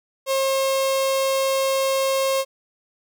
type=tone with notch filter; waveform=sawtooth; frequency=537 Hz; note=C5; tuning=45 cents sharp; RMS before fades=-21 dBFS; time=0.26-2.45 s; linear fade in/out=50 ms; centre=1700 Hz; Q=1.8; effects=none